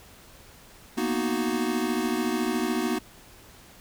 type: chord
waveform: square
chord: B major seventh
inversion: third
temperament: equal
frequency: 233.1 / 246.9 / 311.1 / 370 Hz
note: A#3 / B3 / D#4 / F#4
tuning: 0 / 0 / 0 / 0 cents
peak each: -31 dBFS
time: 0.97-2.99 s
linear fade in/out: 10 ms
effects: pink hiss -51 dBFS RMS until 3.8 s